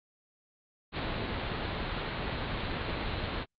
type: low-pass noise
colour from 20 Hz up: pink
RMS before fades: -34 dBFS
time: 0.92-3.46 s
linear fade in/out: 50 ms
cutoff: 4300 Hz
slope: 96 dB/octave
effects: Opus 48 kbps